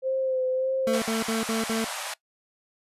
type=tone with vibrato; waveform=sine; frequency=521 Hz; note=C5; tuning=7 cents flat; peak=-23 dBFS; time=0.02-1.01 s; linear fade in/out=50 ms; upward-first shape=sine; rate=1.7 Hz; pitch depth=26 cents each way
type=tone bursts; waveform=25% pulse; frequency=224.1 Hz; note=A3; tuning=32 cents sharp; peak=-21 dBFS; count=5; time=0.87-1.844 s; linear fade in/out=2 ms; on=150 ms; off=56 ms
type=band-pass noise; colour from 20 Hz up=pink; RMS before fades=-34 dBFS; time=0.93-2.14 s; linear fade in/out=5 ms; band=600 to 12000 Hz; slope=48 dB/octave
effects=noise-tail reverb RT60 0.1 s tail -20 dB re dry + resampled to 32000 Hz